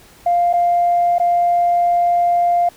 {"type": "tone with dropouts", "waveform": "sine", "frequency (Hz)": 698.5, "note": "F5", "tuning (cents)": 0, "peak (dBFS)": -11, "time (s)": [0.26, 2.69], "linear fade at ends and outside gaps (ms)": 5, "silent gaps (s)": [[0.53, 0.536], [1.184, 1.198]], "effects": ["tanh soft clip ceiling -7 dBFS", "pink hiss -46 dBFS RMS until 2.76 s"]}